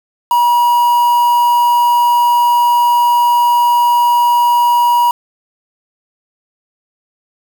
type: tone with quantisation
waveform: triangle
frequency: 960 Hz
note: B5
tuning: 49 cents flat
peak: -6 dBFS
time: 0.31-5.11 s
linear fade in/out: 2 ms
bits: 4
effects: none